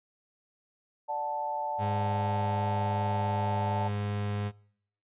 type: chord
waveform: sine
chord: D major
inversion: none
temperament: equal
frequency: 587.3 / 740 / 880 Hz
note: D5 / F#5 / A5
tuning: 0 / 0 / 0 cents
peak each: -37 / -37 / -31 dBFS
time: 1.08-3.89 s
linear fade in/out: 20 ms
type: tone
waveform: 35% pulse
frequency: 102.7 Hz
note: G#2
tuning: 19 cents flat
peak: -28 dBFS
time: 1.78-4.52 s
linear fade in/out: 50 ms
effects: noise-tail reverb RT60 0.7 s tail -25 dB re dry + resampled to 8000 Hz